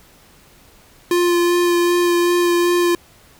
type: tone with vibrato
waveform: square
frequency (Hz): 349.2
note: F4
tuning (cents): 0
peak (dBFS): -14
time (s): 1.11-2.95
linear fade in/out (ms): 2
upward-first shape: sine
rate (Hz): 2.6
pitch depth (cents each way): 12
effects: pink hiss -49 dBFS RMS until 3.39 s